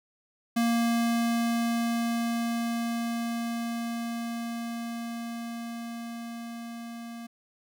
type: tone with level ramp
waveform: square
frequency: 233.1 Hz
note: A#3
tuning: in tune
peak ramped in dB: -23 to -39 dBFS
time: 0.56-7.27 s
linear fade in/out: 10 ms
effects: none